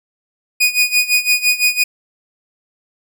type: tone with tremolo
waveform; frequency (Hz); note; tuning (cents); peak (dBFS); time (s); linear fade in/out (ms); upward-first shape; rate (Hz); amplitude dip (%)
sawtooth; 2473; D#7; -11; -6; 0.6-1.84; 10; sine; 5.9; 85
effects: none